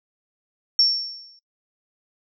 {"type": "tone with exponential decay", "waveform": "sine", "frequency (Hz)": 5460, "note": "F8", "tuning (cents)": -40, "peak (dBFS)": -12, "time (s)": [0.79, 1.39], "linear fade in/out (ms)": 1, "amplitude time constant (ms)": 130, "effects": ["noise-tail reverb RT60 0.1 s tail -19 dB re dry"]}